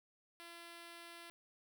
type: tone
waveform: 5% pulse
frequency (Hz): 340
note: F4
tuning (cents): -46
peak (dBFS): -40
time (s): 0.4-1.3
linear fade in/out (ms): 0
effects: none